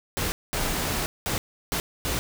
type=noise bursts at uneven times; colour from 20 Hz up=pink; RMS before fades=-27 dBFS; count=5; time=0.17-0.32 / 0.53-1.06 / 1.26-1.38 / 1.72-1.8 / 2.05-2.19 s; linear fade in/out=0 ms; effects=none